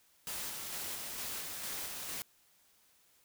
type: noise with tremolo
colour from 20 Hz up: white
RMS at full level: -40 dBFS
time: 0.27-2.22 s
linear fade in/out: 0 ms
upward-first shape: square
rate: 2.2 Hz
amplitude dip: 25%
effects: white hiss -68 dBFS RMS until 3.24 s